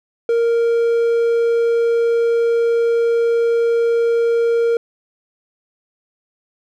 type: tone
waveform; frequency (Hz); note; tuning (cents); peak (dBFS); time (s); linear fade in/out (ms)
triangle; 465.4; A#4; -3; -11; 0.29-4.77; 2
effects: none